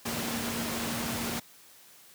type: tone in noise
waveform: sine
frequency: 233.1 Hz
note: A#3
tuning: in tune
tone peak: -36 dBFS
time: 0.05-1.4 s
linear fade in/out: 10 ms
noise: pink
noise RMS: -33 dBFS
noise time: 0.05-1.4 s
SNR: -6 dB
effects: white hiss -55 dBFS RMS until 2.14 s + high-pass 100 Hz 12 dB/octave